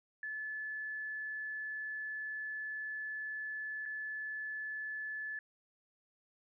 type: tone with dropouts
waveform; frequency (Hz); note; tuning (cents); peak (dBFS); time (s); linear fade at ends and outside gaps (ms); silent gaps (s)
sine; 1729; A6; -31; -38; 0.23-5.39; 2; 3.855-3.859
effects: none